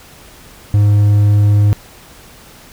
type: tone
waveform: triangle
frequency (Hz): 103.2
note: G#2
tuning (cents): -10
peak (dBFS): -5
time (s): 0.74-1.73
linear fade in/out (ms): 0
effects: pink hiss -40 dBFS RMS until 2.72 s